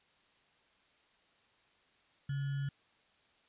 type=tone with sample-and-hold; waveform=sine; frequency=138.59 Hz; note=C#3; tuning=in tune; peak=-33 dBFS; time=2.29-2.69 s; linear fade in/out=5 ms; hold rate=1575 Hz; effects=white hiss -69 dBFS RMS until 3.48 s + resampled to 8000 Hz